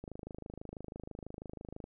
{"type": "click train", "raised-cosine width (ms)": 2, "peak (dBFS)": -30, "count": 48, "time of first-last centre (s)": [0.04, 1.841], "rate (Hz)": 26.1, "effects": []}